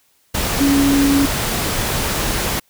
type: tone in noise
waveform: sine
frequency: 279.4 Hz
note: C#4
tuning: 14 cents sharp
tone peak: -12 dBFS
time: 0.6-1.26 s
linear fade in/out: 10 ms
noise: pink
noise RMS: -20 dBFS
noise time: 0.34-2.6 s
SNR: +5 dB
effects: white hiss -59 dBFS RMS until 2.69 s